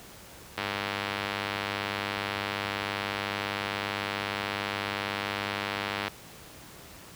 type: click train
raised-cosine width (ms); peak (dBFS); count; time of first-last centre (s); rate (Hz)
0.3; -13; 551; 0.58-6.08; 100
effects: pink hiss -48 dBFS RMS until 7.15 s + high-pass 60 Hz 12 dB/octave